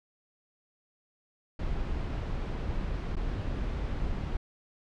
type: noise with dropouts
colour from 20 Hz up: brown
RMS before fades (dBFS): -32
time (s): 1.59-4.37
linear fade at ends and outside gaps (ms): 5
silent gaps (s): 3.156-3.166
effects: low-pass 4000 Hz 12 dB/octave